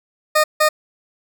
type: tone bursts at uneven times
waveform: 20% pulse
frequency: 614 Hz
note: D#5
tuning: 23 cents flat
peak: -7 dBFS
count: 2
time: 0.35-0.44 / 0.6-0.69 s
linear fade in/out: 10 ms
effects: none